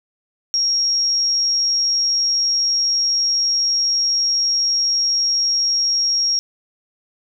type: tone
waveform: sine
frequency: 5588 Hz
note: F8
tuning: in tune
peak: -15 dBFS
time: 0.54-6.39 s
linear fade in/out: 0 ms
effects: none